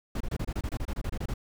brown noise bursts, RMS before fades -31 dBFS, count 15, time 0.15-1.339 s, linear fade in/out 5 ms, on 55 ms, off 26 ms, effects none

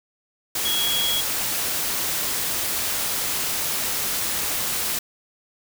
sine tone in noise, 3323 Hz, G#7, in tune, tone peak -22 dBFS, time 0.65-1.21 s, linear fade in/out 5 ms, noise white, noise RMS -25 dBFS, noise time 0.55-4.99 s, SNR 0 dB, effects none

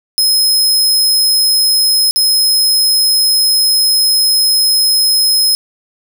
sawtooth tone with dropouts, 5130 Hz, E8, 48 cents flat, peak -6 dBFS, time 0.18-5.55 s, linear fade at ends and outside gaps 0 ms, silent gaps 2.11-2.16 s, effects 7-bit

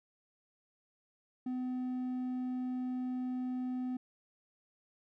sine tone with hard clipping, 252.9 Hz, B3, 41 cents sharp, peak -35 dBFS, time 1.46-3.97 s, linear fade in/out 5 ms, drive 3 dB, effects none

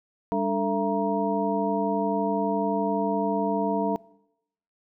sine tone cluster, 199.5 / 291.2 / 446 / 674 / 942 Hz, G3 / D4 / A4 / E5 / A#5, +31 / -15 / +23 / +38 / +18 cents, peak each -29 dBFS, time 0.32-3.96 s, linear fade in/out 0 ms, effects noise-tail reverb RT60 0.8 s tail -22 dB re dry

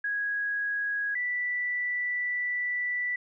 sine tone pair in turn, 1656 / 1969.3 Hz, G#6 / B6, -5 / -5 cents, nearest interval minor third, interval 300 cents, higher second, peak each -27 dBFS, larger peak neither, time 0.04-1.15 / 1.15-3.16 s, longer second, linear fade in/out 5 ms, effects none

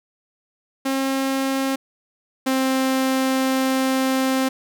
sawtooth tone pair in turn, 268.6 / 263.4 Hz, C4 / C4, +46 / +12 cents, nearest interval unison, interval 34 cents, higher first, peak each -16 / -14 dBFS, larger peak second, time 0.85-1.76 / 2.46-4.49 s, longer second, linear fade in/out 10 ms, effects none

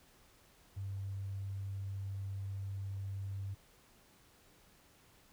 triangle tone, 98 Hz, G2, in tune, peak -34 dBFS, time 0.76-3.55 s, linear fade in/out 20 ms, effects tanh soft clip ceiling -36 dBFS + pink hiss -65 dBFS RMS until 5.32 s

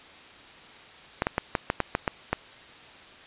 clicks, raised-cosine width 0.5 ms, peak -8 dBFS, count 9, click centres 1.221 / 1.269 / 1.381 / 1.552 / 1.701 / 1.803 / 1.951 / 2.078 / 2.33 s, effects white hiss -48 dBFS RMS until 3.26 s + resampled to 8000 Hz

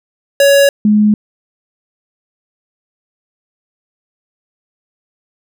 square / sine tone pair in turn, 560 / 210.7 Hz, C#5 / G#3, +18 / +25 cents, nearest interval octave + perfect fourth, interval 1693 cents, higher first, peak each -6 dBFS, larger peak neither, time 0.4-0.69 / 0.85-1.14 s, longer neither, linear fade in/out 2 ms, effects none

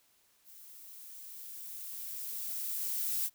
violet noise with level ramp, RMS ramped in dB -54 to -32 dBFS, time 0.44-3.3 s, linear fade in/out 50 ms, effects white hiss -69 dBFS RMS until 3.34 s

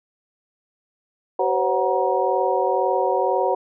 sine tone cluster, 378.7 / 506 / 548 / 741 / 945 Hz, F#4 / B4 / C#5 / F#5 / A#5, +40 / +42 / -20 / +2 / +23 cents, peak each -24 dBFS, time 1.39-3.55 s, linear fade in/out 5 ms, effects none

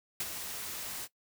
white noise with ADSR envelope, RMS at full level -32 dBFS, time 0.2-1.08 s, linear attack 4 ms, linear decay 35 ms, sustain -8 dB, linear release 45 ms, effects noise-tail reverb RT60 0.1 s tail -18 dB re dry

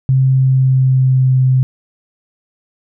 sine tone with pitch glide, 132.1 to 129.76 Hz, C3 to C3, +17 to -14 cents, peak -8 dBFS, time 0.09-1.63 s, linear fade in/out 0 ms, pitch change -31 cents, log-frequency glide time 0.28-1.38 s, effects none

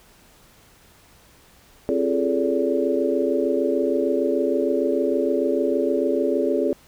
sine tone cluster, 265.4 / 342.2 / 410.5 / 437.1 / 573 Hz, C4 / F4 / G#4 / A4 / D5, +25 / -35 / -20 / -11 / -43 cents, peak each -25 dBFS, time 1.89-6.73 s, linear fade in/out 0 ms, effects pink hiss -53 dBFS RMS until 6.87 s

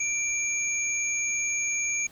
sine tone pair together, 2350 / 6641 Hz, D7 / G#8, +1 / -1 cents, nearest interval octave + tritone, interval 1798 cents, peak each -28 dBFS, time 0-2.07 s, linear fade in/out 5 ms, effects pink hiss -54 dBFS RMS until 2.11 s

